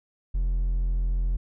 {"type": "tone with hard clipping", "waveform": "triangle", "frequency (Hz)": 43, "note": "F1", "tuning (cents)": -26, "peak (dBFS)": -23, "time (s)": [0.34, 1.37], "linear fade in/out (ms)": 10, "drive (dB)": 6, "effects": []}